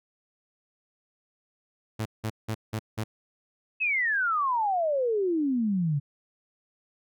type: tone bursts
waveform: sawtooth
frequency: 110 Hz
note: A2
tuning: in tune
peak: -24 dBFS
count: 5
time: 1.99-3.04 s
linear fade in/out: 10 ms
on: 66 ms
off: 180 ms
type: exponential sweep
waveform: sine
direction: down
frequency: 2637 to 137 Hz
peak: -23 dBFS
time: 3.8-6 s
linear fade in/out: 20 ms
effects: none